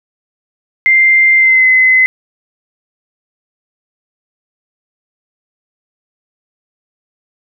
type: tone with pitch glide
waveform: sine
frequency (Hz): 2093 to 2040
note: C7 to C7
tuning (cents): 0 to -44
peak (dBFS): -5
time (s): 0.86-2.06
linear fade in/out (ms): 0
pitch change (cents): -44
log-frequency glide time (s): 1.36-1.67
effects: none